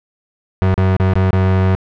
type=tone with dropouts; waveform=35% pulse; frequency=94.1 Hz; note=F#2; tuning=30 cents sharp; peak=-9 dBFS; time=0.62-1.75 s; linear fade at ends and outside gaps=0 ms; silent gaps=0.741-0.778 / 0.966-0.999 / 1.136-1.155 / 1.307-1.33 s; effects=low-pass 2000 Hz 12 dB/octave